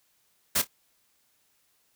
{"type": "noise with echo", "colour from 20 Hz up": "white", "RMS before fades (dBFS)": -24, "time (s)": [0.55, 0.62], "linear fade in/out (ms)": 10, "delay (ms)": 28, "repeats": 2, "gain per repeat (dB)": -15, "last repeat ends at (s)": 0.676, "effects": ["white hiss -69 dBFS RMS until 1.95 s"]}